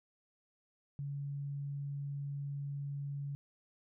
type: tone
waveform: sine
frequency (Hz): 141.5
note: C#3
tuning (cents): +36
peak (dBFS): -37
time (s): 0.99-3.35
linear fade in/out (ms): 0
effects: none